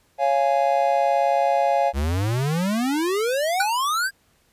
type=chord; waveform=triangle; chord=Db major; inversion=none; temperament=just; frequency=554.4 / 693 / 831.5 Hz; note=Db5 / F5 / Ab5; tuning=0 / -14 / +2 cents; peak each=-20 / -19 / -20 dBFS; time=0.18-1.93 s; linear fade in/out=50 ms
type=exponential sweep; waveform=square; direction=up; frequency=65.41 to 1644 Hz; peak=-21 dBFS; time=1.93-4.11 s; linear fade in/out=50 ms
type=tone with exponential decay; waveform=square; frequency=1480 Hz; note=F#6; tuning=in tune; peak=-17 dBFS; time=3.6-3.7 s; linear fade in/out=5 ms; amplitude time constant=21 ms
effects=pink hiss -62 dBFS RMS until 4.52 s + resampled to 32000 Hz